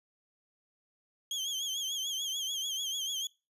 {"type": "tone with vibrato", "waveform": "30% pulse", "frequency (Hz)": 3221, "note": "G7", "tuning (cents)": 46, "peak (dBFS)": -30, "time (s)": [1.31, 3.27], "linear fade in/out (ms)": 2, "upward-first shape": "triangle", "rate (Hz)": 6.8, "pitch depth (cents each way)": 100, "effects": ["noise-tail reverb RT60 0.3 s tail -25 dB re dry", "resampled to 32000 Hz"]}